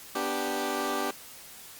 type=chord; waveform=15% pulse; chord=G major; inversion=first; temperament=equal; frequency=246.9 / 293.7 / 392 Hz; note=B3 / D4 / G4; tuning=0 / 0 / 0 cents; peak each=-29 / -27 / -25 dBFS; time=0.15-1.11 s; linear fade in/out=5 ms; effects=white hiss -47 dBFS RMS until 1.79 s + Opus 48 kbps